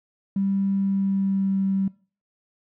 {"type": "tone with pitch glide", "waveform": "triangle", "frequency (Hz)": [196, 193.64], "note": ["G3", "G3"], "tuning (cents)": [0, -21], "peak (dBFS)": -16, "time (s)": [0.36, 1.88], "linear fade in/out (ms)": 5, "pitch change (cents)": -21, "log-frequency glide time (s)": [0.76, 1.62], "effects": ["noise-tail reverb RT60 0.4 s tail -26 dB re dry", "tanh soft clip ceiling -18 dBFS"]}